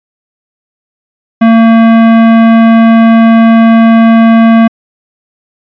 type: tone with hard clipping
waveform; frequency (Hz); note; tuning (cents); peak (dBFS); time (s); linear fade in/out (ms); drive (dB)
sine; 227.1; A#3; -45; -3; 1.41-4.68; 10; 16
effects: resampled to 11025 Hz